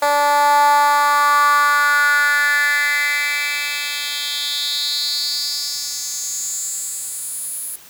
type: tone with high-pass filter sweep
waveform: 10% pulse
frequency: 290 Hz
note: D4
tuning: 22 cents flat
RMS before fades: -18 dBFS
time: 0.02-7.76 s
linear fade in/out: 5 ms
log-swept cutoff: 690 to 11000 Hz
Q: 4.9
effects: white hiss -43 dBFS RMS until 7.89 s